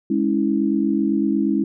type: chord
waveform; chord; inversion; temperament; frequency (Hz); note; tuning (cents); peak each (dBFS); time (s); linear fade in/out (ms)
sine; C# minor; second; equal with one note detuned; 207.7 / 277.2 / 325.3; G#3 / C#4 / E4; 0 / 0 / -23; -21; 0.1-1.64; 5
effects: none